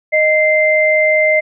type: tone pair together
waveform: sine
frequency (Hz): 620 / 2085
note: D#5 / C7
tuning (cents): -6 / -7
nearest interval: octave + major sixth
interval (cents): 2099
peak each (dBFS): -12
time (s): 0.12-1.41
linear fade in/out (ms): 20
effects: none